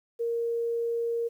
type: tone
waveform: sine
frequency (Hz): 466.2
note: A#4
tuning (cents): 0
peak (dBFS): -26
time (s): 0.19-1.29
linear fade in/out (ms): 20
effects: 10-bit